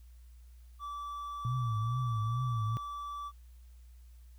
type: tone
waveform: triangle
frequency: 1158 Hz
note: D6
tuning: 25 cents flat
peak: -36 dBFS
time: 0.79-3.32 s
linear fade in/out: 50 ms
type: tone with vibrato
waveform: sine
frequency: 117.1 Hz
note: A#2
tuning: 8 cents sharp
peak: -30 dBFS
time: 1.45-2.77 s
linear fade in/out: 0 ms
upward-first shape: triangle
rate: 2.3 Hz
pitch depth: 170 cents each way
effects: added 60 Hz sine -51 dBFS peak until 4.38 s + white hiss -71 dBFS RMS until 4.38 s